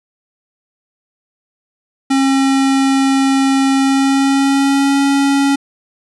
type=tone with pitch glide; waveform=square; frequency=270 to 277.8 Hz; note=C#4 to C#4; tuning=-45 to +4 cents; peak=-11 dBFS; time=2.1-5.56 s; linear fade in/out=10 ms; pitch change=+49 cents; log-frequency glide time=3.74-5.01 s; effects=resampled to 24000 Hz